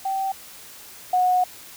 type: tone pair in turn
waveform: sine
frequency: 774 / 730.6 Hz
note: G5 / F#5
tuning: -22 / -22 cents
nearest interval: minor second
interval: 100 cents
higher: first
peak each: -22 / -16 dBFS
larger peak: second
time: 0.05-0.32 / 1.13-1.44 s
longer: second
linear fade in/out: 5 ms
effects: white hiss -43 dBFS RMS until 1.76 s